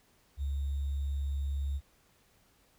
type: tone with sample-and-hold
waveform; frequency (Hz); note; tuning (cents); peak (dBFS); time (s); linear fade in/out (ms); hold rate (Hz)
sine; 69.8; C#2; +13; -30; 0.37-1.81; 50; 3675
effects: pink hiss -67 dBFS RMS until 2.78 s